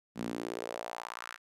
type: tone with high-pass filter sweep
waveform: sawtooth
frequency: 58.27 Hz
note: A#1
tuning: in tune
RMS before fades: -40 dBFS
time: 0.15-1.38 s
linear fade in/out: 50 ms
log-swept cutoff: 200 to 1600 Hz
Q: 2.6
effects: low-pass 12000 Hz 12 dB/octave